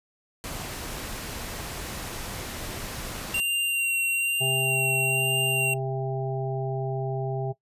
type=noise; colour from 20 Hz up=pink; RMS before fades=-35 dBFS; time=0.44-3.4 s; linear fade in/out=0 ms
type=tone with vibrato; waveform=square; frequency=2764 Hz; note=F7; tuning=19 cents flat; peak=-23 dBFS; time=3.34-5.74 s; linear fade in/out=5 ms; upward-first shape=sine; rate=1.1 Hz; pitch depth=16 cents each way
type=harmonic tone; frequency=132.7 Hz; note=C3; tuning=25 cents sharp; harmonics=1 / 3 / 5 / 6; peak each=-28 / -33 / -35 / -36 dBFS; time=4.4-7.53 s; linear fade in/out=20 ms
effects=noise-tail reverb RT60 0.1 s tail -18 dB re dry + resampled to 32000 Hz